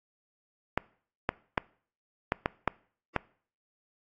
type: clicks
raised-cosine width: 0.5 ms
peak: -10 dBFS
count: 7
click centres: 0.776 / 1.291 / 1.578 / 2.321 / 2.459 / 2.677 / 3.163 s
effects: noise-tail reverb RT60 0.5 s tail -23 dB re dry + AAC 32 kbps